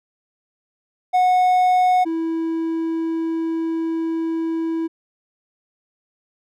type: tone pair in turn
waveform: triangle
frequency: 732 / 327.1 Hz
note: F#5 / E4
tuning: -19 / -13 cents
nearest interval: octave + major second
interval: 1394 cents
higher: first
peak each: -11 / -18 dBFS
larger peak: first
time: 1.13-2.05 / 2.05-4.88 s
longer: second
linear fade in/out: 20 ms
effects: none